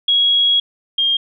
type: tone pair in turn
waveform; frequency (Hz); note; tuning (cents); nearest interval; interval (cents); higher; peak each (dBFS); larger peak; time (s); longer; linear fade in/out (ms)
sine; 3316 / 3218; G#7 / G7; -3 / +45; minor second; 52; first; -11 / -13; first; 0.08-0.6 / 0.98-1.17; first; 5
effects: none